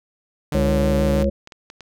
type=tone with vibrato; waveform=sawtooth; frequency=146.83 Hz; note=D3; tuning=in tune; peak=-19 dBFS; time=0.52-1.23 s; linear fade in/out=0 ms; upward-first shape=sine; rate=6.3 Hz; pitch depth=44 cents each way
type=harmonic tone; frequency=68.5 Hz; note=C#2; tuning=20 cents flat; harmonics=1 / 3 / 5 / 7 / 8; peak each=-21 / -21 / -28 / -32 / -21 dBFS; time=0.54-1.3 s; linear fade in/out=10 ms
type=clicks; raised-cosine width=0.2 ms; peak=-22 dBFS; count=7; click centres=1.083 / 1.201 / 1.243 / 1.474 / 1.522 / 1.701 / 1.807 s
effects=none